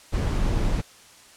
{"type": "noise", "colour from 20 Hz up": "brown", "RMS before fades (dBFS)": -23, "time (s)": [0.12, 0.82], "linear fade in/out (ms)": 20, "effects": ["white hiss -50 dBFS RMS until 1.36 s", "low-pass 9000 Hz 12 dB/octave"]}